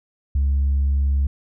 sine tone, 69.3 Hz, C#2, in tune, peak -14 dBFS, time 0.35-1.27 s, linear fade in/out 5 ms, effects tanh soft clip ceiling -14 dBFS

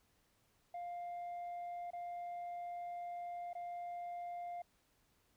sine tone with dropouts, 701 Hz, F5, 6 cents sharp, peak -39 dBFS, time 0.74-4.62 s, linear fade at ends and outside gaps 5 ms, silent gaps 1.906-1.932 / 3.532-3.551 s, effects tanh soft clip ceiling -41 dBFS + pink hiss -75 dBFS RMS until 5.36 s

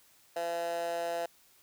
15% pulse tone with high-pass filter, 169.8 Hz, F3, 48 cents flat, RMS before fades -34 dBFS, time 0.36-1.26 s, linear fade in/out 5 ms, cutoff 620 Hz, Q 4.2, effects white hiss -63 dBFS RMS until 1.62 s

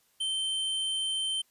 square tone, 3107 Hz, G7, 16 cents flat, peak -29 dBFS, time 0.2-1.42 s, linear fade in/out 10 ms, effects white hiss -68 dBFS RMS until 1.5 s + resampled to 32000 Hz

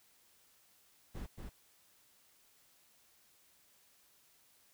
brown noise with echo, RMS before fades -43 dBFS, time 1.14-1.27 s, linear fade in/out 20 ms, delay 230 ms, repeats 1, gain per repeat -3 dB, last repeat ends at 1.5 s, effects white hiss -68 dBFS RMS until 4.73 s

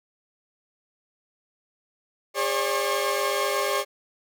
sawtooth tone cluster, 406.8 / 539 / 587 / 1084 Hz, G#4 / C#5 / D5 / C#6, -36 / -49 / -1 / -39 cents, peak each -25 dBFS, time 2.34-3.85 s, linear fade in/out 50 ms, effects none

